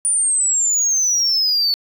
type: exponential sweep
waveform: sine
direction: down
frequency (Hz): 9450 to 4435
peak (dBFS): -12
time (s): 0.05-1.74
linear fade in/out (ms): 0
effects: tanh soft clip ceiling -13 dBFS